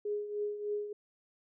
sine tone with tremolo, 415.3 Hz, G#4, in tune, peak -30 dBFS, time 0.05-0.93 s, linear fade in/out 5 ms, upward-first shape triangle, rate 3.3 Hz, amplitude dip 70%, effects none

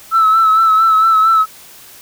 sine tone with vibrato, 1311 Hz, E6, 10 cents flat, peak -6 dBFS, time 0.11-1.46 s, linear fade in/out 50 ms, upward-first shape sine, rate 4.4 Hz, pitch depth 37 cents each way, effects tanh soft clip ceiling -4 dBFS + white hiss -39 dBFS RMS until 2.01 s

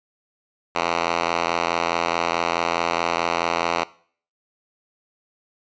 5% pulse tone with band-pass filter, 84.7 Hz, E2, 48 cents sharp, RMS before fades -23 dBFS, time 0.75-3.84 s, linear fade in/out 5 ms, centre 1700 Hz, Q 0.7, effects noise-tail reverb RT60 0.5 s tail -20 dB re dry + resampled to 16000 Hz

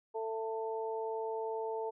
harmonic tone, 222.5 Hz, A3, 20 cents sharp, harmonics 2 / 3 / 4, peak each -36 / -44 / -40 dBFS, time 0.14-1.91 s, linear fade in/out 20 ms, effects none

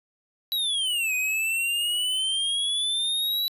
square exponential two-way sweep, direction down then up, 3951 to 2489 to 3951 Hz, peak -24 dBFS, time 0.52-3.48 s, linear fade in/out 0 ms, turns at 1.14 s, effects resampled to 32000 Hz

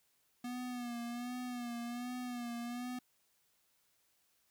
square tone with vibrato, 242.7 Hz, B3, 30 cents flat, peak -40 dBFS, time 0.44-2.99 s, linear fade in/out 5 ms, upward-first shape sine, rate 1.3 Hz, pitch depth 49 cents each way, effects white hiss -75 dBFS RMS until 4.5 s

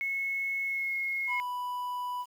sine tone with pitch glide, 2188 to 2162 Hz, C#7 to C#7, -23 to -44 cents, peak -29 dBFS, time 0.01-1.4 s, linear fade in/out 0 ms, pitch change -21 cents, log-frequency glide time 0.63-0.95 s
triangle tone, 987.8 Hz, B5, in tune, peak -30 dBFS, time 1.27-2.26 s, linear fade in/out 50 ms
effects 9-bit

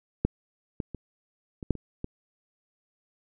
clicks, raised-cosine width 3 ms, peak -9 / -17 / -23 / -24 / -9 / -26 / -19 dBFS, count 7, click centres 0.25 / 0.802 / 0.947 / 1.628 / 1.707 / 1.753 / 2.044 s, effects none

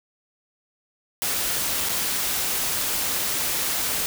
white noise with dropouts, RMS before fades -25 dBFS, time 1.22-4.06 s, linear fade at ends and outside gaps 0 ms, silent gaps 1.888-1.893 s, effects none

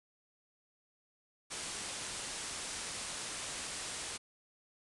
white low-pass noise, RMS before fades -42 dBFS, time 1.5-4.18 s, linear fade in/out 20 ms, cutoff 10000 Hz, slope 96 dB/octave, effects none

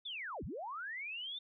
sine linear two-way sweep, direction down then up, 3615 to 41.2 to 3615 Hz, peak -40 dBFS, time 0.05-1.39 s, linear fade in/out 10 ms, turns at 0.44 s, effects none

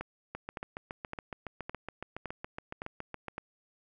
two click trains, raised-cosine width 0.5 ms, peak -22 / -23 dBFS, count 7 / 22, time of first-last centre 0.01-3.381 / 0.35-3.283 s, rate 1.78 / 7.16 Hz, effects none

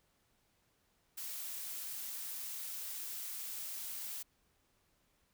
blue noise, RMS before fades -43 dBFS, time 1.17-4.23 s, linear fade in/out 10 ms, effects pink hiss -75 dBFS RMS until 5.33 s

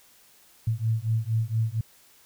sine beating tone pair, 110 / 114.3 Hz, A2 / A#2, 0 / -34 cents, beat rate 4.3 Hz, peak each -26 dBFS, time 0.67-1.81 s, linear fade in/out 5 ms, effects white hiss -57 dBFS RMS until 2.25 s

